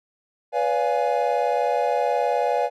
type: chord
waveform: triangle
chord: B diminished seventh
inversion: none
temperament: equal with one note detuned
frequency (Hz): 493.9 / 572.9 / 698.5 / 830.6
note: B4 / D5 / F5 / Ab5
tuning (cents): 0 / -43 / 0 / 0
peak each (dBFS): -23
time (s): 0.52-2.7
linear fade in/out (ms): 50
effects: none